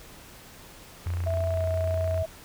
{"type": "tone", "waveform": "sine", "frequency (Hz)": 87.31, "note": "F2", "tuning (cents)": 0, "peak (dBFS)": -26, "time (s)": [1.06, 2.23], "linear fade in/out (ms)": 5}
{"type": "click train", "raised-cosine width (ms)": 0.5, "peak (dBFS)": -26, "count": 34, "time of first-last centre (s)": [1.07, 2.177], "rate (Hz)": 29.8}
{"type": "tone with pitch glide", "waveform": "sine", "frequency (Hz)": [658, 645.2], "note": ["E5", "E5"], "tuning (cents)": [-3, -37], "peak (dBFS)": -27, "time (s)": [1.26, 2.26], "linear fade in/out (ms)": 10, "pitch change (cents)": -34, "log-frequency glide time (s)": [1.47, 1.62]}
{"effects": ["pink hiss -48 dBFS RMS until 2.44 s"]}